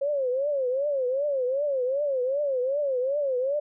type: tone with vibrato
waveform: sine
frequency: 541 Hz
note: C#5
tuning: 42 cents flat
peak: -23 dBFS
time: 0.01-3.6 s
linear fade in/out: 10 ms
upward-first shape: triangle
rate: 2.6 Hz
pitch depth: 180 cents each way
effects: none